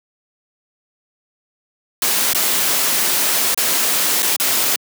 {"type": "noise with dropouts", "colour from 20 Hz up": "white", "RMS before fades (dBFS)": -17, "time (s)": [2.02, 4.76], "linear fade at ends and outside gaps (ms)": 2, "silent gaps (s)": [[2.333, 2.347], [3.545, 3.575], [4.223, 4.228], [4.363, 4.399]], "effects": ["high-pass 200 Hz 12 dB/octave"]}